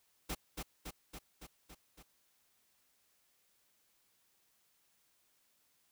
pink noise with echo, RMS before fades -39 dBFS, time 0.29-0.35 s, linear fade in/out 10 ms, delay 280 ms, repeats 6, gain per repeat -3 dB, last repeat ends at 2.03 s, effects white hiss -74 dBFS RMS until 5.91 s

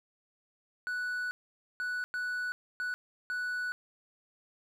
triangle tone bursts at uneven times, 1480 Hz, F#6, in tune, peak -30 dBFS, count 5, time 0.87-1.31 / 1.8-2.04 / 2.14-2.52 / 2.8-2.94 / 3.3-3.72 s, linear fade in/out 0 ms, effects none

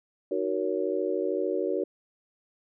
sine chord, D# minor seventh, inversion none, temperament just, 311.1 / 373.4 / 466.7 / 560 Hz, D#4 / F#4 / A#4 / C#5, 0 / +16 / +2 / +18 cents, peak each -33 / -29 / -31 / -32 dBFS, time 0.31-1.84 s, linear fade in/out 5 ms, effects none

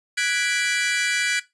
sawtooth chord, G# half-diminished seventh, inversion third, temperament equal, 1480 / 1661.2 / 1975.5 / 2349 Hz, F#6 / G#6 / B6 / D7, 0 / 0 / 0 / 0 cents, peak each -23 dBFS, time 0.17-1.4 s, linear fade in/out 10 ms, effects noise-tail reverb RT60 0.2 s tail -17 dB re dry + resampled to 22050 Hz

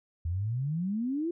sine exponential sweep, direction up, 79.8 to 351.5 Hz, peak -28 dBFS, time 0.25-1.31 s, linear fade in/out 5 ms, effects none

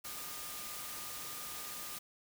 sine tone in noise, 1215 Hz, D#6, 42 cents flat, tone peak -53 dBFS, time 0.04-1.99 s, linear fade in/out 10 ms, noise white, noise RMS -44 dBFS, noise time 0.04-1.99 s, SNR -12 dB, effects none

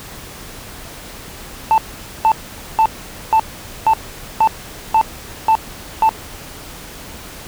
sine tone bursts, 885 Hz, A5, 10 cents sharp, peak -6 dBFS, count 9, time 1.71-6.091 s, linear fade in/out 0 ms, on 69 ms, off 470 ms, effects tanh soft clip ceiling -7 dBFS + pink hiss -34 dBFS RMS until 7.47 s

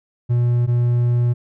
triangle tone pair in turn, 120.7 / 120.7 Hz, B2 / B2, -39 / -39 cents, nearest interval unison, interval 0 cents, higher neither, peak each -12 dBFS, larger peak neither, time 0.29-0.67 / 0.67-1.34 s, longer second, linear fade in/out 20 ms, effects none

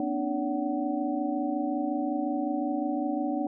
sine tone cluster, 243.5 / 272.2 / 297.7 / 570 / 751 Hz, B3 / C#4 / D4 / C#5 / F#5, -24 / -31 / +24 / +48 / +26 cents, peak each -34 / -35 / -29 / -36 / -34 dBFS, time 0-3.47 s, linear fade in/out 2 ms, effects none

